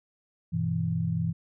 sine chord, E minor, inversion first, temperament just, 98.89 / 123.61 / 164.81 Hz, G2 / B2 / E3, +16 / +2 / 0 cents, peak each -32 / -32 / -27 dBFS, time 0.52-1.33 s, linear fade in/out 20 ms, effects none

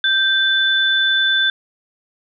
sine tone pair together, 1568 / 3510 Hz, G6 / A7, 0 / -5 cents, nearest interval octave + major second, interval 1395 cents, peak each -16 dBFS, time 0.04-1.5 s, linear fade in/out 2 ms, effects none

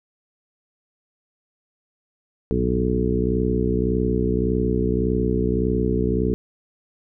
harmonic tone with a mistuned harmonic, 61.74 Hz, B1, in tune, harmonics 1 / 2 / 3 / 4 / 5 / 6 / 7, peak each -25 / -28 / -25 / -26 / -29 / -27 / -25 dBFS, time 2.51-6.34 s, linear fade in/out 0 ms, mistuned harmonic 2, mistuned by -77 cents, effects none

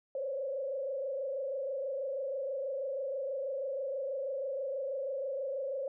sine tone with frequency modulation, 542 Hz, C#5, 39 cents flat, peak -33 dBFS, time 0.15-5.88 s, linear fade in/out 2 ms, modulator 26.2 Hz, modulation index 1.2, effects none

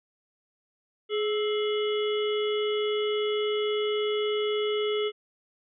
harmonic tone with a mistuned harmonic, 421.8 Hz, G#4, 27 cents sharp, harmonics 1 / 3 / 5 / 7 / 8, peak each -25 / -38 / -38 / -36 / -39 dBFS, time 1.09-5.12 s, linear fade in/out 50 ms, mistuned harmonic 3, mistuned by +66 cents, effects none

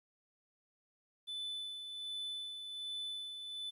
triangle tone with tremolo, 3502 Hz, A7, 9 cents flat, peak -37 dBFS, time 1.27-3.71 s, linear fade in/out 20 ms, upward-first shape sine, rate 1.3 Hz, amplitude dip 45%, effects resampled to 32000 Hz + 12-bit

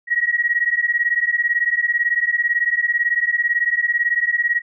sine beating tone pair, 1895 / 1913 Hz, A#6 / A#6, +28 / +44 cents, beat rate 18 Hz, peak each -19 dBFS, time 0.07-4.62 s, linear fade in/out 50 ms, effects none

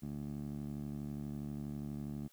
15% pulse tone with band-pass filter, 72.3 Hz, D2, 27 cents flat, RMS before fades -42 dBFS, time 0.02-2.28 s, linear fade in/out 10 ms, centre 200 Hz, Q 1.5, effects white hiss -68 dBFS RMS until 2.32 s

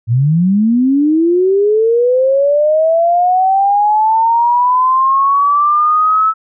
sine linear sweep, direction up, 109.4 to 1310 Hz, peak -8 dBFS, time 0.07-6.34 s, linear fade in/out 50 ms, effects none

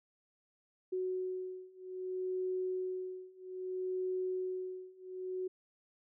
sine beating tone pair, 370 / 370.62 Hz, F#4 / F#4, 0 / +3 cents, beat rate 0.62 Hz, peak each -39 / -38 dBFS, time 0.92-5.48 s, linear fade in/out 10 ms, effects none

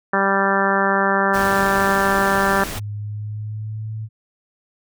harmonic tone, 196 Hz, G3, in tune, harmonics 1 / 2 / 3 / 4 / 5 / 6 / 7 / 8 / 9, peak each -24 / -24 / -24 / -24 / -24 / -24 / -24 / -24 / -24 dBFS, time 0.13-2.64 s, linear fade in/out 5 ms
pink noise, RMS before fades -29 dBFS, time 1.33-2.8 s, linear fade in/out 20 ms
sine tone with pitch glide, 103.83 to 109.5 Hz, G#2 to A2, 0 to -8 cents, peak -25 dBFS, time 2.74-4.09 s, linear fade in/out 50 ms, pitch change +92 cents, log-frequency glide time 2.92-3.94 s
effects none

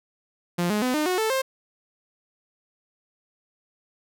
sawtooth tone with pitch steps, 174.61 / 210.1 / 252.7 / 304 / 365.7 / 440 / 529.3 Hz, F3 / G#3 / B3 / D#4 / F#4 / A4 / C5, 0 / +20 / +40 / -40 / -20 / 0 / +20 cents, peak -18 dBFS, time 0.58-1.42 s, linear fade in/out 10 ms, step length 120 ms, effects none

